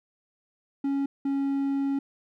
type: tone pair in turn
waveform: triangle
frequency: 277.2 / 276.2 Hz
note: C#4 / C#4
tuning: 0 / -6 cents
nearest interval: unison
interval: 6 cents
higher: first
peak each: -22 dBFS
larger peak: neither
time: 0.84-1.06 / 1.25-1.99 s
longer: second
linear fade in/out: 5 ms
effects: none